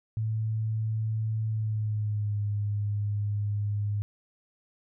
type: tone with pitch glide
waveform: sine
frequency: 110 to 103.23 Hz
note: A2 to G#2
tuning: 0 to -10 cents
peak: -26 dBFS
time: 0.17-4.02 s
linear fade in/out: 0 ms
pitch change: -110 cents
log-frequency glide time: 1.48-2.39 s
effects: none